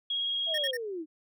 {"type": "tone with vibrato", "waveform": "sine", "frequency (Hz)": 3284, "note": "G#7", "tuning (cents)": -20, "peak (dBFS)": -28, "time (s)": [0.1, 0.71], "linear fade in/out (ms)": 5, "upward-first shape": "sine", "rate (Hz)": 18, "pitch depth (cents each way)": 18}
{"type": "linear sweep", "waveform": "sine", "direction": "down", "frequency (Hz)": [679, 298.3], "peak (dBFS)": -33, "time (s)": [0.46, 1.06], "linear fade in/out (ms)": 50}
{"type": "tone bursts", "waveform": "square", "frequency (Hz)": 1826, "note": "A#6", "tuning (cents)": -36, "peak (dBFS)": -33, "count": 3, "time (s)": [0.54, 0.771], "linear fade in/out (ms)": 5, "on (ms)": 41, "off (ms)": 54}
{"effects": []}